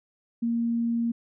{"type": "tone", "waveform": "sine", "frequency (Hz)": 233.1, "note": "A#3", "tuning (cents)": 0, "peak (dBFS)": -23, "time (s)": [0.42, 1.12], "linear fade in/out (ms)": 10, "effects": []}